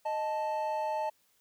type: tone pair together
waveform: triangle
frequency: 620 / 876.8 Hz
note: D#5 / A5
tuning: -6 / -6 cents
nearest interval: tritone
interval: 600 cents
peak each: -32 / -30 dBFS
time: 0.05-1.1 s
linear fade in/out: 10 ms
effects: white hiss -70 dBFS RMS until 1.4 s